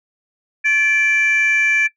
sine tone pair together, 1726.9 / 2349 Hz, A6 / D7, -33 / 0 cents, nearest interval perfect fourth, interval 533 cents, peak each -14 dBFS, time 0.64-1.88 s, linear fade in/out 20 ms, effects noise-tail reverb RT60 0.1 s tail -18 dB re dry + tanh soft clip ceiling -9 dBFS

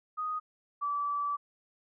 sine tone pair in turn, 1244.5 / 1155.8 Hz, D#6 / D6, 0 / -28 cents, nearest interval minor second, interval 128 cents, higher first, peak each -31 / -29 dBFS, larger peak second, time 0.17-0.4 / 0.81-1.37 s, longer second, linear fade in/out 20 ms, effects none

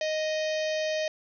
harmonic tone, 622.3 Hz, D#5, in tune, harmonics 1 / 3 / 4 / 5 / 6 / 7 / 8 / 9 / 10, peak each -27 / -37 / -39 / -41 / -43 / -44 / -45 / -46 / -47 dBFS, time 0.01-1.08 s, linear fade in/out 2 ms, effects none

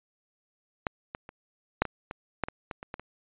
clicks, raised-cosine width 0.5 ms, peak -12 / -20 / -28 / -6 / -18 / -21 / -11 / -20 / -20 / -25 / -20 / -26 dBFS, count 12, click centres 0.868 / 1.149 / 1.291 / 1.82 / 1.853 / 2.111 / 2.437 / 2.485 / 2.712 / 2.829 / 2.941 / 2.996 s, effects resampled to 8000 Hz

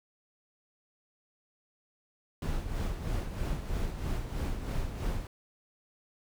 brown noise with tremolo, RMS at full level -31 dBFS, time 2.42-5.27 s, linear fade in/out 2 ms, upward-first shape sine, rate 3.1 Hz, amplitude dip 55%, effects none

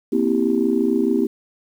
sine chord, C dominant seventh, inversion third, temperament just, 235.5 / 261.6 / 327 / 392.4 Hz, Bb3 / C4 / E4 / G4, +18 / 0 / -14 / +2 cents, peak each -21 dBFS, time 0.12-1.27 s, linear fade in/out 10 ms, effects tanh soft clip ceiling -5 dBFS + 8-bit

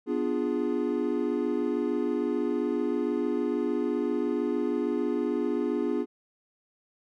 triangle chord, B diminished seventh, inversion none, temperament equal, 246.9 / 293.7 / 349.2 / 415.3 Hz, B3 / D4 / F4 / Ab4, 0 / 0 / 0 / 0 cents, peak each -29 dBFS, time 0.06-6.06 s, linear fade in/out 50 ms, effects none

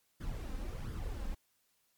brown noise with flanger, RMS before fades -39 dBFS, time 0.2-1.35 s, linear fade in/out 10 ms, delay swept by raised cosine 0.59 to 3.89 ms, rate 1.4 Hz, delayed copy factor +0.65, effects white hiss -75 dBFS RMS until 1.97 s + MP3 96 kbps

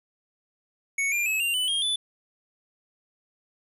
square tone with pitch steps, 2220 / 2393 / 2580 / 2781 / 2998 / 3232 / 3484 Hz, C#7 / D7 / E7 / F7 / F#7 / G#7 / A7, +2 / +32 / -38 / -8 / +22 / -48 / -18 cents, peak -24 dBFS, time 0.98-1.96 s, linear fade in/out 5 ms, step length 140 ms, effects resampled to 32000 Hz + 10-bit

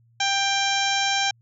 harmonic tone, 790 Hz, G5, 13 cents sharp, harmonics 1 / 2 / 3 / 4 / 5 / 6 / 7 / 8 / 9, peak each -25 / -28 / -28 / -28 / -29 / -41 / -30 / -32 / -39 dBFS, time 0.2-1.31 s, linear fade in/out 5 ms, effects added 116 Hz sine -56 dBFS peak until 1.41 s

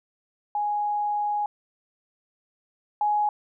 sine tone pair in turn, 830.6 / 835.9 Hz, G#5 / G#5, 0 / +11 cents, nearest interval unison, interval 11 cents, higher second, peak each -23 / -20 dBFS, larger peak second, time 0.55-1.46 / 3.01-3.29 s, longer first, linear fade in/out 2 ms, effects none

